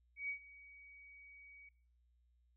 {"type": "tone with ADSR envelope", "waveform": "sine", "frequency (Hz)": 2260, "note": "C#7", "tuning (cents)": 33, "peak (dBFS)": -37, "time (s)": [0.16, 1.69], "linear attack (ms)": 130, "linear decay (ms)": 94, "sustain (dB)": -19, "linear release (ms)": 4, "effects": ["noise-tail reverb RT60 0.5 s tail -21 dB re dry", "added 60 Hz sine -70 dBFS peak until 2.56 s"]}